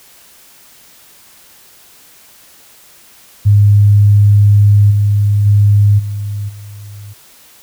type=tone with level steps; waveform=sine; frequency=102.6 Hz; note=G#2; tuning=21 cents flat; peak=-4 / -8 / -5 / -17 / -28 dBFS; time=3.45-7.14 s; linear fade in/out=20 ms; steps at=4.9 / 5.45 / 5.98 / 6.48 s; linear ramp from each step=20 ms; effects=white hiss -43 dBFS RMS until 7.62 s